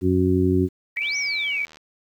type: harmonic tone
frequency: 92 Hz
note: F#2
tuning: 9 cents flat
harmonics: 1 / 2 / 3 / 4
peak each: -22 / -24 / -21 / -21 dBFS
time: 0.01-0.69 s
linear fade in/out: 50 ms
type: exponential two-way sweep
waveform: sine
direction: up then down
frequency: 1834 to 6070 to 2220 Hz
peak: -28 dBFS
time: 0.96-1.64 s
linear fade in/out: 10 ms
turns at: 1.17 s
type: tone with vibrato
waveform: sine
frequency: 2293 Hz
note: D7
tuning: 42 cents flat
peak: -23 dBFS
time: 0.97-1.65 s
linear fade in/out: 0 ms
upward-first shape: sine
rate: 3 Hz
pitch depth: 22 cents each way
type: click train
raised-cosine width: 0.2 ms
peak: -28 dBFS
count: 60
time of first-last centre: 1.02-1.771 s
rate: 78.6 Hz
effects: 9-bit